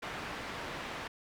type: low-pass noise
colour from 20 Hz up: white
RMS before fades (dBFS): -41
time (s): 0.02-1.08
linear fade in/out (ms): 10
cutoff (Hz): 2000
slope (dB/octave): 12
effects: none